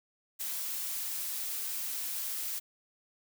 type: noise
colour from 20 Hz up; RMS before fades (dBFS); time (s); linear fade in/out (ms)
blue; -36; 0.39-2.6; 20
effects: none